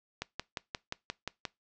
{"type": "click train", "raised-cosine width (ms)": 0.2, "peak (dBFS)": -17, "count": 8, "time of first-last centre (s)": [0.22, 1.452], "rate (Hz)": 5.68, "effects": ["noise-tail reverb RT60 0.2 s tail -22 dB re dry", "low-pass 7000 Hz 12 dB/octave"]}